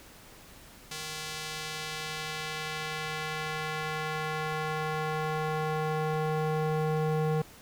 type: tone with band-pass filter sweep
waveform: square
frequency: 155.4 Hz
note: D#3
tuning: 2 cents flat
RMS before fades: -32 dBFS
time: 0.91-7.42 s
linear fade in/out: 5 ms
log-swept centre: 5500 to 430 Hz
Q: 0.72
effects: pink hiss -52 dBFS RMS until 7.61 s